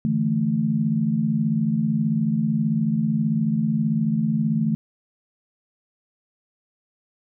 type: chord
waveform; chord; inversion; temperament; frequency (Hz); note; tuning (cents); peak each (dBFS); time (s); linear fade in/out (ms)
sine; D suspended second; none; just; 146.83 / 165.19 / 220.2; D3 / E3 / A3; 0 / +4 / +2; -26 / -24 / -21; 0.05-4.75; 0
effects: none